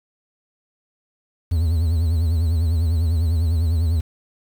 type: tone with vibrato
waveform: triangle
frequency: 82.1 Hz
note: E2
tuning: 6 cents flat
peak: -14 dBFS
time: 1.51-4.01 s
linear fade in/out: 10 ms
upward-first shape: triangle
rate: 10 Hz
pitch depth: 130 cents each way
effects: 7-bit